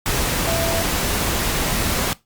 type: tone in noise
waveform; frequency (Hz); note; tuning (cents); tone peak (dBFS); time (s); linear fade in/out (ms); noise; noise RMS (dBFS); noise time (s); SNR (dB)
sine; 665; E5; +15; -22; 0.47-0.82; 0; pink; -21; 0.06-2.13; -4
effects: noise-tail reverb RT60 0.2 s tail -19 dB re dry + Opus 48 kbps